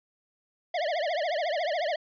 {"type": "tone with vibrato", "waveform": "square", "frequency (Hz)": 647, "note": "E5", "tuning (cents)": -32, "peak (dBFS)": -27, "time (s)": [0.74, 1.96], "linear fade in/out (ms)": 5, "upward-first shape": "triangle", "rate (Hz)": 14, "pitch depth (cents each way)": 240, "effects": ["resampled to 11025 Hz"]}